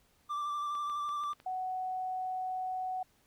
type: tone with vibrato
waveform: triangle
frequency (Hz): 1174.7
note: D6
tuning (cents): 0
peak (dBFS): -31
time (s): 0.29-1.34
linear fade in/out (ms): 20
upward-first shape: square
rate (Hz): 12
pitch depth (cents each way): 17
type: clicks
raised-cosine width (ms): 0.3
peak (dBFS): -37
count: 6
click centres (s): 0.752 / 0.898 / 1.091 / 1.237 / 1.332 / 1.401
type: tone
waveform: sine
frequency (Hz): 744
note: F#5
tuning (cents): +9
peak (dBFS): -33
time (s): 1.46-3.03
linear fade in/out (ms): 5
effects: pink hiss -69 dBFS RMS until 3.26 s